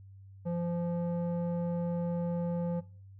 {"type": "tone with low-pass filter", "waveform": "square", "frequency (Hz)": 172.4, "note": "F3", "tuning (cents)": -22, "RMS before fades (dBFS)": -33, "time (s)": [0.45, 2.81], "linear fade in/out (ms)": 20, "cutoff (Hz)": 610, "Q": 1.6, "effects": ["noise-tail reverb RT60 0.4 s tail -19 dB re dry", "added 97 Hz sine -49 dBFS peak until 3.19 s"]}